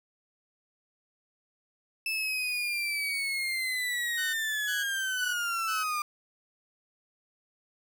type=linear sweep; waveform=35% pulse; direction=down; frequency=2637 to 1196 Hz; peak=-27 dBFS; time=2.06-6.02 s; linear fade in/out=2 ms
type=tone bursts; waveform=sawtooth; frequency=1500 Hz; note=F#6; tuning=23 cents sharp; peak=-30 dBFS; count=4; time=4.17-5.84 s; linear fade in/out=20 ms; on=170 ms; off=330 ms
effects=none